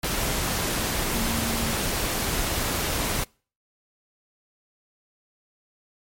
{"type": "tone in noise", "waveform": "sine", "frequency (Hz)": 228.4, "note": "A#3", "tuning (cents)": -35, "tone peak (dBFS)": -29, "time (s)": [1.14, 1.74], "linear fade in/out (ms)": 5, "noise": "pink", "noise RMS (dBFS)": -26, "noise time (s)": [0.03, 3.24], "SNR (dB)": -6, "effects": ["noise-tail reverb RT60 0.4 s tail -26 dB re dry", "MP3 64 kbps"]}